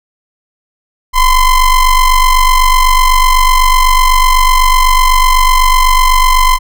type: ring-modulated tone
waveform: square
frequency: 520 Hz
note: C5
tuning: 11 cents flat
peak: -3 dBFS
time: 1.13-6.59 s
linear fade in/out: 50 ms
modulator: 496 Hz
effects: none